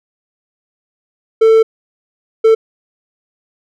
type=tone bursts at uneven times; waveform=triangle; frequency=445.6 Hz; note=A4; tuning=22 cents sharp; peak=-3 dBFS; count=2; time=1.41-1.63 / 2.44-2.55 s; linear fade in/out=10 ms; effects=none